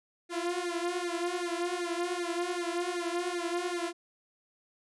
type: tone with flanger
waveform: sawtooth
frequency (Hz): 349.2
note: F4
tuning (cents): 0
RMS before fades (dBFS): -33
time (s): 0.29-3.93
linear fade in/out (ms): 50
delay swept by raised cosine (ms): 0.47 to 5.67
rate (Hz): 2.6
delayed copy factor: +0.95
effects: resampled to 24000 Hz